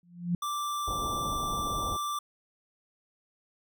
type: tone with exponential growth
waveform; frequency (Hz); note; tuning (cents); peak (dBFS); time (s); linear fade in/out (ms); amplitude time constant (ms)
sine; 174.4; F3; -2; -22; 0.03-0.35; 2; 69
type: tone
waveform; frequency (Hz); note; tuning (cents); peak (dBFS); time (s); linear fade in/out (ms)
square; 1174.7; D6; 0; -31; 0.42-2.19; 5
type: low-pass noise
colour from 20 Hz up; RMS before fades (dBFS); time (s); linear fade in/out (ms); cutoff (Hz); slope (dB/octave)
pink; -37; 0.87-1.97; 10; 1000; 96
effects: none